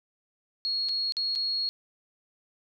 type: tone with dropouts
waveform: sine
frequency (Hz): 4310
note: C#8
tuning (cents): -49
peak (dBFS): -26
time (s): 0.65-1.69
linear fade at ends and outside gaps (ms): 0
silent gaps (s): 0.887-0.892 / 1.122-1.168 / 1.352-1.358
effects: none